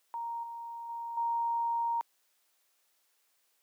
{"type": "tone with level steps", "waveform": "sine", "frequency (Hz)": 932.3, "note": "A#5", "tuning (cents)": 0, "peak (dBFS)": [-34, -39, -36, -28], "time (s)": [0.14, 2.01], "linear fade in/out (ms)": 0, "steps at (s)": [0.43, 0.89, 1.17], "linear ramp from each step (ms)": 5, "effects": ["white hiss -73 dBFS RMS until 3.62 s", "high-pass 400 Hz 12 dB/octave"]}